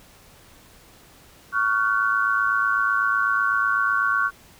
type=tone cluster; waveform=sine; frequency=1123 / 1407 / 1515 Hz; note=C#6 / F6 / F#6; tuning=+22 / +12 / +40 cents; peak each=-23 dBFS; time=1.52-4.31 s; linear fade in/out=50 ms; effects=pink hiss -51 dBFS RMS until 4.59 s